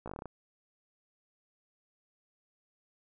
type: slowing click train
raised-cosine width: 1 ms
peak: -27 dBFS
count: 9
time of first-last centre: 0.06-0.257 s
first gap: 16 ms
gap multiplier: 1.12
effects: none